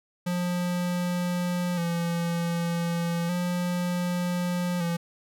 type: tone with vibrato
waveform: square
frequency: 173.7 Hz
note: F3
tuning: 9 cents flat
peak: -26 dBFS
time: 0.26-4.97 s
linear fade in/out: 10 ms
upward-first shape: square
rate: 0.33 Hz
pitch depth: 36 cents each way
effects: none